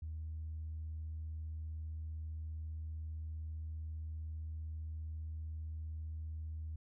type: tone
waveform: sine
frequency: 78.8 Hz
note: D#2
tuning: 23 cents sharp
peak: -39 dBFS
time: 0.02-6.76 s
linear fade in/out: 5 ms
effects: tanh soft clip ceiling -36 dBFS

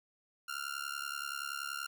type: tone with amplitude modulation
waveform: sawtooth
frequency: 1396.9 Hz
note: F6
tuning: in tune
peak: -30 dBFS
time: 0.48-1.87 s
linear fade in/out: 10 ms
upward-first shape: sine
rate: 70.5 Hz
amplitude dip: 95%
effects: 11-bit

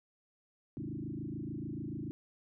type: tone with frequency modulation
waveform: sine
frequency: 218.7 Hz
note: A3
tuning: 10 cents flat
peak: -37 dBFS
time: 0.77-2.11 s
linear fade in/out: 0 ms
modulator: 26.9 Hz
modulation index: 4.2
effects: none

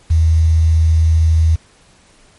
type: tone with quantisation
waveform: sine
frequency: 80.6 Hz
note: E2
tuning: 38 cents flat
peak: -8 dBFS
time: 0.1-1.56 s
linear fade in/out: 10 ms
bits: 6
effects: pink hiss -49 dBFS RMS until 2.38 s + MP3 48 kbps

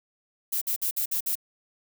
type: noise bursts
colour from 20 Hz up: violet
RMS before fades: -27 dBFS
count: 6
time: 0.52-1.355 s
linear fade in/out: 10 ms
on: 95 ms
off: 53 ms
effects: none

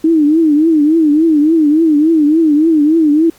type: tone with vibrato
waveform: sine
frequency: 310.6 Hz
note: D#4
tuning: 3 cents flat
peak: -6 dBFS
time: 0.04-3.3 s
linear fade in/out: 5 ms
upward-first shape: triangle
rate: 3.5 Hz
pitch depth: 140 cents each way
effects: pink hiss -45 dBFS RMS until 3.38 s + MP3 96 kbps

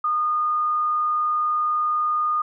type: tone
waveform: sine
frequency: 1224 Hz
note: D#6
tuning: 29 cents flat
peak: -19 dBFS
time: 0.04-2.42 s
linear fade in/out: 5 ms
effects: none

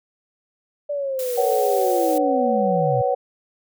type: linear sweep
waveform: sine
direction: down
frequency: 587.3 to 117.2 Hz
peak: -22 dBFS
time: 0.89-3.02 s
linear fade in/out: 10 ms
type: noise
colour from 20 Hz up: blue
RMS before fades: -33 dBFS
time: 1.19-2.18 s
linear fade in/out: 0 ms
type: chord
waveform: sine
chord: B suspended second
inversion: none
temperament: equal with one note detuned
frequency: 493.9 / 554.4 / 752.5 Hz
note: B4 / C#5 / F#5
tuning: 0 / 0 / +29 cents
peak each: -22 dBFS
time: 1.37-3.15 s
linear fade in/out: 10 ms
effects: none

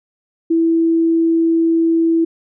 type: tone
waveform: sine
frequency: 329.6 Hz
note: E4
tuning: in tune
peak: -11 dBFS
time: 0.5-2.25 s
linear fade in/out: 10 ms
effects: none

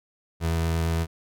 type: tone with vibrato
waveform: 30% pulse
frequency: 82.41 Hz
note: E2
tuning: in tune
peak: -20 dBFS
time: 0.4-1.07 s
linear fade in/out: 50 ms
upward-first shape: square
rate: 8.7 Hz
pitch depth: 8 cents each way
effects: none

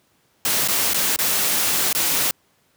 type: noise with dropouts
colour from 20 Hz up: white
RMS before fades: -20 dBFS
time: 0.45-2.31 s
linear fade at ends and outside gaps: 2 ms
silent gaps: 0.677-0.684 / 0.935-0.943 / 1.162-1.188 / 1.929-1.949 s
effects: pink hiss -62 dBFS RMS until 2.76 s + high-pass 100 Hz 12 dB/octave

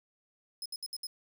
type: tone bursts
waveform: sawtooth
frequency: 5120 Hz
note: D#8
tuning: 49 cents sharp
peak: -34 dBFS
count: 5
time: 0.62-1.069 s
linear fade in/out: 2 ms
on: 37 ms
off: 66 ms
effects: none

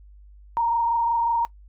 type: tone with frequency modulation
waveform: sine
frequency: 932 Hz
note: A#5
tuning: 1 cent flat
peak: -19 dBFS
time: 0.57-1.45 s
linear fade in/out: 0 ms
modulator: 25.5 Hz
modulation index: 0.72
effects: noise-tail reverb RT60 0.1 s tail -20 dB re dry + added 50 Hz sine -45 dBFS peak until 1.68 s

